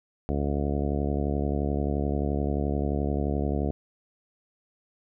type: harmonic tone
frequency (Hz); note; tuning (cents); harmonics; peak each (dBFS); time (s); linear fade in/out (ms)
71.5; D2; -46; 1 / 2 / 3 / 4 / 5 / 6 / 7 / 8 / 9 / 10; -28 / -32 / -32 / -33 / -36 / -35 / -39 / -41 / -39 / -40; 0.29-3.71; 0
effects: none